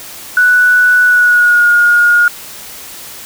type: tone with pitch glide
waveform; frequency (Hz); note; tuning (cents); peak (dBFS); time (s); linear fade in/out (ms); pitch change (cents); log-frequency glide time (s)
sine; 1480 to 1431.2; F#6 to F6; 0 to +42; -5; 0.37-2.28; 2; -58; 1.04-1.7
effects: white hiss -30 dBFS RMS until 3.25 s